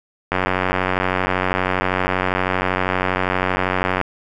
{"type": "click train", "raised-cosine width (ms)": 0.5, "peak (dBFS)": -3, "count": 343, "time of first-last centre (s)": [0.32, 4.013], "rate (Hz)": 92.6, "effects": []}